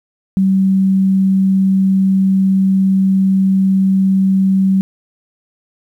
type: tone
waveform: sine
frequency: 191.6 Hz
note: G3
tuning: 39 cents flat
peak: -9 dBFS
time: 0.37-4.81 s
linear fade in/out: 0 ms
effects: 8-bit